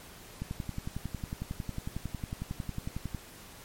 click train, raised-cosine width 5 ms, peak -22 dBFS, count 31, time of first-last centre 0.42-3.147 s, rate 11 Hz, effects pink hiss -50 dBFS RMS until 3.64 s + MP3 64 kbps

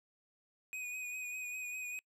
square tone with vibrato, 2489 Hz, D#7, in tune, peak -40 dBFS, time 0.73-1.99 s, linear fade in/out 0 ms, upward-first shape sine, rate 5 Hz, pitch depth 27 cents each way, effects noise-tail reverb RT60 0.1 s tail -26 dB re dry + low-pass 12000 Hz 12 dB/octave

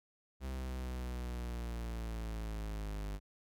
45% pulse linear sweep, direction down, 65.7 to 50 Hz, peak -38 dBFS, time 0.4-3.2 s, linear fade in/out 50 ms, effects none

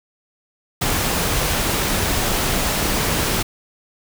pink noise, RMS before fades -20 dBFS, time 0.81-3.43 s, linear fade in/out 10 ms, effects none

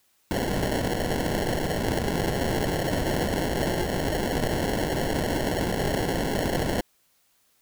white noise with sample-and-hold, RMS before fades -26 dBFS, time 0.31-6.81 s, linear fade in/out 0 ms, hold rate 1225 Hz, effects white hiss -66 dBFS RMS until 7.61 s

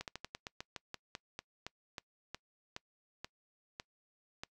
slowing click train, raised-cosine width 0.2 ms, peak -24 dBFS, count 18, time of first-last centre 0.01-4.435 s, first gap 68 ms, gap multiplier 1.15, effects noise-tail reverb RT60 0.1 s tail -24 dB re dry

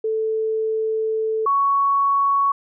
sine tone pair in turn, 440 / 1114.8 Hz, A4 / C#6, 0 / +9 cents, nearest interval octave + major third, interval 1609 cents, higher second, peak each -19 / -15 dBFS, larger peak second, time 0.04-1.46 / 1.46-2.52 s, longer first, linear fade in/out 5 ms, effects none

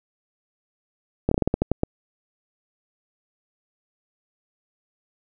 slowing click train, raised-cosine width 2 ms, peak -6 dBFS, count 10, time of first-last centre 1.29-1.834 s, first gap 24 ms, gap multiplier 1.22, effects none

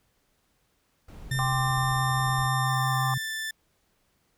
brown noise, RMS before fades -42 dBFS, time 1.08-2.47 s, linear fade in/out 5 ms
sine tone with vibrato, 130.81 Hz, C3, in tune, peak -26 dBFS, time 1.31-3.18 s, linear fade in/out 5 ms, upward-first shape sine, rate 5.9 Hz, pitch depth 14 cents each way
sawtooth tone with pitch glide, 1800 to 1765 Hz, A6 to A6, +39 to +5 cents, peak -27 dBFS, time 1.31-3.51 s, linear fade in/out 5 ms, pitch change -34 cents, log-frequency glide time 2.64-3.32 s
sine chord, G suspended fourth, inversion none, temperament equal, 784 / 1046.5 / 1174.7 Hz, G5 / C6 / D6, 0 / 0 / 0 cents, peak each -31 dBFS, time 1.39-3.14 s, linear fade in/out 0 ms
effects pink hiss -70 dBFS RMS until 4.37 s

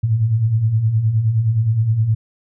sine beating tone pair, 103.83 / 113.43 Hz, G#2 / A#2, 0 / -47 cents, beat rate 9.6 Hz, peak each -22 / -14 dBFS, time 0.03-2.15 s, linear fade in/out 10 ms, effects none

